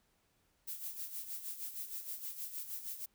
violet noise with tremolo, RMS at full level -41 dBFS, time 0.67-3.06 s, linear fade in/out 10 ms, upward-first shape sine, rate 6.4 Hz, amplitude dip 65%, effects pink hiss -75 dBFS RMS until 3.14 s

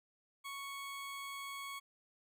20% pulse tone, 1108.7 Hz, C#6, in tune, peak -38 dBFS, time 0.44-1.8 s, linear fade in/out 20 ms, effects none

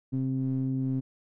triangle ring-modulated tone, 65.6 Hz, C2, 5 cents sharp, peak -21 dBFS, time 0.12-1.01 s, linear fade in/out 20 ms, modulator 198 Hz, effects none

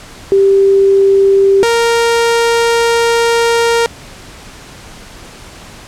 sine / sawtooth tone pair in turn, 392 / 465.4 Hz, G4 / A#4, 0 / -3 cents, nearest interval minor third, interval 297 cents, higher second, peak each -5 dBFS, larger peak neither, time 0.32-1.63 / 1.63-3.86 s, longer second, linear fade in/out 0 ms, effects pink hiss -34 dBFS RMS until 5.87 s + low-pass 9000 Hz 12 dB/octave

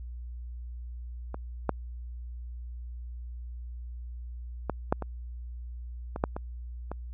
clicks, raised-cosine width 1 ms, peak -22 / -11 / -14 / -9 / -20 / -20 / -10 / -20 / -21 dBFS, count 9, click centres 1.344 / 1.693 / 4.697 / 4.925 / 5.023 / 6.161 / 6.239 / 6.365 / 6.916 s, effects added 60 Hz sine -37 dBFS peak until 7.13 s

